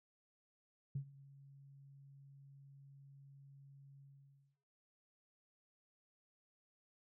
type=tone with ADSR envelope; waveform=sine; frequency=138.59 Hz; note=C#3; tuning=in tune; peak=-35 dBFS; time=0.95-4.57 s; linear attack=7 ms; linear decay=88 ms; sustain=-22 dB; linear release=560 ms; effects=noise-tail reverb RT60 0.9 s tail -21 dB re dry + tanh soft clip ceiling -31 dBFS